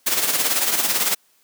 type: noise with tremolo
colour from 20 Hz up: white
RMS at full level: -18 dBFS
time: 0.06-1.15 s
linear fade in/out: 10 ms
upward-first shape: sine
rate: 18 Hz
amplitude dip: 55%
effects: white hiss -60 dBFS RMS until 1.43 s + high-pass 200 Hz 12 dB/octave